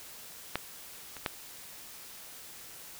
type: clicks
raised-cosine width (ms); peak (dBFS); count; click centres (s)
0.3; -13 / -26 / -13; 3; 0.556 / 1.167 / 1.262
effects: white hiss -48 dBFS RMS until 2.99 s